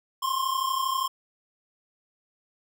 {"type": "tone pair together", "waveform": "square", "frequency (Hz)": [1046.5, 1079], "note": ["C6", "C#6"], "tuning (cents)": [0, -47], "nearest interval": "minor second", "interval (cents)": 53, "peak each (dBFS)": [-28, -29], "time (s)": [0.22, 1.08], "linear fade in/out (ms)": 10, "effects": []}